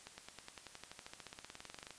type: accelerating click train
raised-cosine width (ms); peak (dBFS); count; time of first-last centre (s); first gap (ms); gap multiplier
0.2; -30; 28; 0.07-1.907; 110; 0.96
effects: white hiss -58 dBFS RMS until 1.98 s + resampled to 22050 Hz